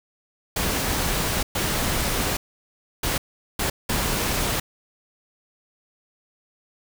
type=noise bursts at uneven times; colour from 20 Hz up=pink; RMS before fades=-24 dBFS; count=5; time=0.56-1.43 / 1.55-2.37 / 3.03-3.18 / 3.59-3.7 / 3.89-4.6 s; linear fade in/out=5 ms; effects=none